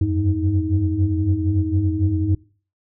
sine tone cluster, 87.8 / 94.7 / 98.6 / 315 Hz, F2 / F#2 / G2 / D#4, +10 / +41 / +11 / +21 cents, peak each -22 dBFS, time 0.01-2.35 s, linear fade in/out 5 ms, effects noise-tail reverb RT60 0.4 s tail -21 dB re dry + tanh soft clip ceiling -6 dBFS

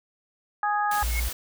harmonic tone, 415.3 Hz, G#4, in tune, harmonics 2 / 3 / 4, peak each -24 / -28 / -30 dBFS, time 0.63-1.03 s, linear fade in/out 2 ms
white noise, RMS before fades -34 dBFS, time 0.91-1.33 s, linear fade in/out 5 ms
sine tone with exponential growth, 2175 Hz, C#7, 33 cents flat, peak -25 dBFS, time 1-1.2 s, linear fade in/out 5 ms, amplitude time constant 42 ms
sine tone, 58.7 Hz, A#1, 13 cents sharp, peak -24 dBFS, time 1.02-1.29 s, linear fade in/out 10 ms
effects none

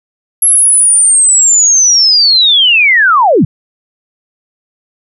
sine linear sweep, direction down, 11260 to 108.2 Hz, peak -4 dBFS, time 0.42-3.45 s, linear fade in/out 5 ms, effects none

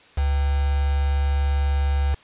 sine tone with quantisation, 70.6 Hz, C#2, 32 cents sharp, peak -18 dBFS, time 0.17-2.15 s, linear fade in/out 10 ms, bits 5, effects white hiss -51 dBFS RMS until 2.23 s + resampled to 8000 Hz

